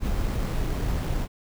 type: noise with sample-and-hold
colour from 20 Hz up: brown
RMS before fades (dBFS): -26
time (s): 0-1.28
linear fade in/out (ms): 50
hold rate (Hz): 6300
effects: none